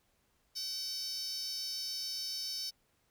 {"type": "tone with high-pass filter", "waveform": "10% pulse", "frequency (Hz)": 761, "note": "F#5", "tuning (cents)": 48, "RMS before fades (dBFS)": -39, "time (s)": [0.55, 2.71], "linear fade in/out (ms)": 20, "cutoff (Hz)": 5200, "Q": 5.7, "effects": ["pink hiss -74 dBFS RMS until 3.1 s"]}